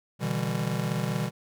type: chord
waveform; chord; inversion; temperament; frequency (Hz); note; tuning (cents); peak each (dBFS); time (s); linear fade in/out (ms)
square; E minor seventh; second; just; 123.61 / 148.33 / 164.81 / 197.78; B2 / D3 / E3 / G3; +2 / +18 / 0 / +16; -33; 0.19-1.31; 50
effects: none